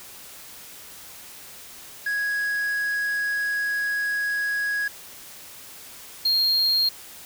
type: tone pair in turn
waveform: triangle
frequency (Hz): 1661.2 / 4228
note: G#6 / C8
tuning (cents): 0 / +17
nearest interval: octave + major third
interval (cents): 1617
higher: second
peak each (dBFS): -21 / -17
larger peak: second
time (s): 2.06-4.88 / 6.25-6.89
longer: first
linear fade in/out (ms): 5
effects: white hiss -43 dBFS RMS until 7.25 s